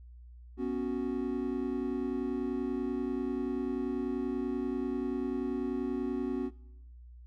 triangle chord, B suspended second, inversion none, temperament equal, 246.9 / 277.2 / 370 Hz, B3 / C#4 / F#4, 0 / 0 / 0 cents, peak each -33 dBFS, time 0.57-6.51 s, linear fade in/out 50 ms, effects noise-tail reverb RT60 0.9 s tail -22 dB re dry + added 60 Hz sine -48 dBFS peak until 7.26 s

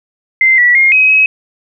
sine tone with pitch steps, 2079 / 1947 / 2133 / 2535 / 2553 Hz, C7 / B6 / C7 / D#7 / D#7, -12 / -25 / +33 / +32 / +44 cents, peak -5 dBFS, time 0.41-1.26 s, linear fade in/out 2 ms, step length 170 ms, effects none

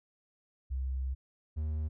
sine / triangle tone pair in turn, 65.41 / 77.07 Hz, C2 / D#2, 0 / -16 cents, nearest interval minor third, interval 284 cents, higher second, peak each -31 / -29 dBFS, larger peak second, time 0.7-1.15 / 1.56-1.89 s, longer first, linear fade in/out 20 ms, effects none

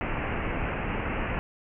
pink low-pass noise, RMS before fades -30 dBFS, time 0.01-1.39 s, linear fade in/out 0 ms, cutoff 2800 Hz, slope 96 dB/octave, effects none

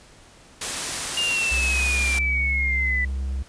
white noise, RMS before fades -27 dBFS, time 0.61-2.19 s, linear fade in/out 5 ms
sine exponential sweep, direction down, 2836 to 1976 Hz, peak -21 dBFS, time 1.17-3.05 s, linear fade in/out 5 ms
triangle tone with pitch glide, 64.4 to 66.59 Hz, C2 to C2, -27 to +31 cents, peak -22 dBFS, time 1.51-3.43 s, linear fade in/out 10 ms, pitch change +58 cents, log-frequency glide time 1.64-1.83 s
effects pink hiss -50 dBFS RMS until 3.48 s + resampled to 22050 Hz

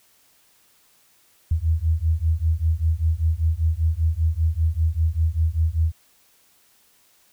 sine beating tone pair, 78.3 / 83.4 Hz, D#2 / E2, +11 / +21 cents, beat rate 5.1 Hz, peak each -21 dBFS, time 1.51-5.92 s, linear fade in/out 5 ms, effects white hiss -59 dBFS RMS until 7.32 s

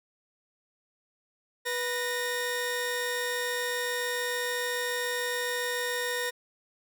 sawtooth tone pair together, 490.3 / 1847 Hz, B4 / A#6, -13 / -16 cents, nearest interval octave + major seventh, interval 2297 cents, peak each -28 dBFS, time 1.65-6.31 s, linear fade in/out 20 ms, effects none

